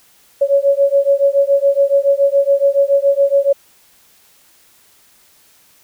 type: beating tone pair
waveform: sine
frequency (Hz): 554.4 / 561.5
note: C#5 / C#5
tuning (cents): 0 / +22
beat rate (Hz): 7.1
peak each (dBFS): -13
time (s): 0.41-3.53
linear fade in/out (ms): 10
effects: white hiss -51 dBFS RMS until 5.83 s